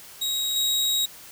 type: tone with level steps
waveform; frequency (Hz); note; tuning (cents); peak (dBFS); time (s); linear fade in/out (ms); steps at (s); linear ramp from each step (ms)
sawtooth; 3807; A#7; +36; -21 / -18; 0.21-1.06; 10; 0.56; 2
effects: white hiss -45 dBFS RMS until 1.31 s